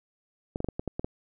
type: clicks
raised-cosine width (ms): 2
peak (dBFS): -17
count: 8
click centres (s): 0.559 / 0.604 / 0.645 / 0.687 / 0.795 / 0.877 / 0.995 / 1.045
effects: none